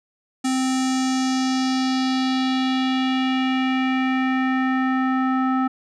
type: tone with low-pass filter sweep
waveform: square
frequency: 260.5 Hz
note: C4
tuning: 7 cents flat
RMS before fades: -21 dBFS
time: 0.44-5.68 s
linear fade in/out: 10 ms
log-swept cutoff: 8200 to 1300 Hz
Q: 2.4
effects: none